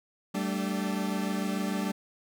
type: chord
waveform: 40% pulse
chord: G suspended second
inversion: none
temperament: equal with one note detuned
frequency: 193.19 / 220 / 293.7 Hz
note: G3 / A3 / D4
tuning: -25 / 0 / 0 cents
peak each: -30 / -33 / -35 dBFS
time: 0.34-1.92 s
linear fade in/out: 10 ms
effects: none